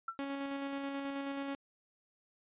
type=tone with exponential decay; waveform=sine; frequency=1346 Hz; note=E6; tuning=36 cents sharp; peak=-32 dBFS; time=0.08-0.18 s; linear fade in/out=5 ms; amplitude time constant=21 ms
type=tone with tremolo; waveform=sawtooth; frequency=277.3 Hz; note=C#4; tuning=1 cent sharp; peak=-32 dBFS; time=0.19-1.55 s; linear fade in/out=0 ms; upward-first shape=square; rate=9.3 Hz; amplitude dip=25%
effects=resampled to 8000 Hz